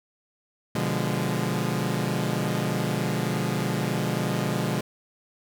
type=chord; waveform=sawtooth; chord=B diminished seventh; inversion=none; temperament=equal with one note detuned; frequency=123.47 / 146.83 / 174.61 / 205.6 Hz; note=B2 / D3 / F3 / Ab3; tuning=0 / 0 / 0 / -17 cents; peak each=-26 dBFS; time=0.75-4.81 s; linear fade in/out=5 ms; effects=none